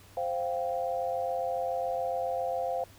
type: chord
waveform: sine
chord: C suspended fourth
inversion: none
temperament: just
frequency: 523.3 / 697.7 / 784.9 Hz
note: C5 / F5 / G5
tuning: 0 / -2 / +2 cents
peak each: -32 / -32 / -36 dBFS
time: 0.17-2.84 s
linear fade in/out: 2 ms
effects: added 96 Hz sine -57 dBFS peak until 2.98 s + pink hiss -56 dBFS RMS until 2.98 s